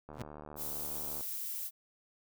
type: click train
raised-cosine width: 1 ms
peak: -33 dBFS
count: 85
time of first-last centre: 0.09-1.209 s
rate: 75.1 Hz
type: tone with exponential growth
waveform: sawtooth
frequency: 123.47 Hz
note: B2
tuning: in tune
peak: -31 dBFS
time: 0.13-0.22 s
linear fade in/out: 0 ms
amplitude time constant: 19 ms
type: noise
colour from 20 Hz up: violet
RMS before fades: -39 dBFS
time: 0.56-1.71 s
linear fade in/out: 50 ms
effects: none